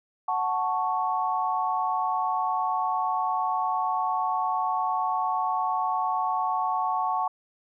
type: chord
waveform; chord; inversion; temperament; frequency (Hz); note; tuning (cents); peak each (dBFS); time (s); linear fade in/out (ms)
sine; F# minor; none; equal; 740 / 880 / 1108.7; F#5 / A5 / C#6; 0 / 0 / 0; -28; 0.28-7.28; 5
effects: none